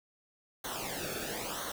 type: noise with flanger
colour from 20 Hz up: pink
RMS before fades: -38 dBFS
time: 0.64-1.72 s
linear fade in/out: 5 ms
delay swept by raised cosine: 0.4 to 1.02 ms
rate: 1 Hz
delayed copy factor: -0.8
effects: none